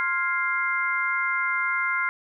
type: harmonic tone with a mistuned harmonic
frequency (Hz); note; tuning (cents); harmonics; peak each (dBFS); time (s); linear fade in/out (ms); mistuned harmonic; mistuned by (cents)
349.9; F4; +3; 3 / 4 / 5 / 6; -30 / -26 / -34 / -26; 0-2.09; 0; 5; -100
effects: none